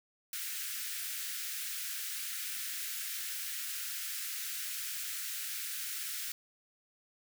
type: high-pass noise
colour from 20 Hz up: white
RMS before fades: -39 dBFS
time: 0.33-6.32 s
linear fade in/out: 2 ms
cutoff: 1400 Hz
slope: 48 dB/octave
effects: none